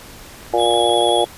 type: clicks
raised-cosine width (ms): 0.5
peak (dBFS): -24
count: 11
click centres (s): 0.429 / 0.465 / 0.528 / 0.599 / 0.707 / 0.738 / 0.778 / 0.895 / 0.936 / 1.008 / 1.089
type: harmonic tone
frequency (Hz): 118.2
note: A#2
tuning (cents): +24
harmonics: 3 / 4 / 5 / 6 / 7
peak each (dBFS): -20 / -20 / -20 / -20 / -20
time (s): 0.53-1.25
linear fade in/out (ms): 10
type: tone with vibrato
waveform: square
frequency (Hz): 3363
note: G#7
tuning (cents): +21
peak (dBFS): -21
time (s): 0.57-1.26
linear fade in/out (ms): 50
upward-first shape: sine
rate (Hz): 11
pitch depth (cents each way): 16
effects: pink hiss -39 dBFS RMS until 1.37 s + resampled to 32000 Hz